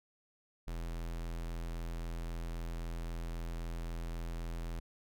square tone, 41.89 Hz, E1, 29 cents sharp, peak -38 dBFS, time 0.67-4.8 s, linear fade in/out 10 ms, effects none

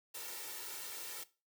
white noise with comb filter, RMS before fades -45 dBFS, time 0.14-1.24 s, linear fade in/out 10 ms, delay 2.2 ms, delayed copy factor +0.8, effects noise-tail reverb RT60 0.3 s tail -17 dB re dry + high-pass 200 Hz 12 dB/octave

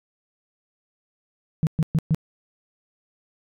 sine tone bursts, 158.1 Hz, D#3, 28 cents sharp, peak -15 dBFS, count 4, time 1.63-2.146 s, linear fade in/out 0 ms, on 39 ms, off 120 ms, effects tanh soft clip ceiling -11 dBFS

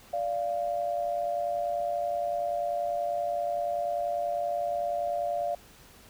sine tone pair together, 583.6 / 694 Hz, D5 / F5, -11 / -11 cents, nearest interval minor third, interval 300 cents, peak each -31 / -29 dBFS, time 0.13-5.55 s, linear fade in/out 5 ms, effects pink hiss -54 dBFS RMS until 6.09 s

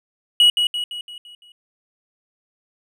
triangle tone with echo, 2915 Hz, F#7, 26 cents flat, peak -8 dBFS, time 0.4-0.5 s, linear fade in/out 2 ms, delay 170 ms, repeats 6, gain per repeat -6 dB, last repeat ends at 1.52 s, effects none

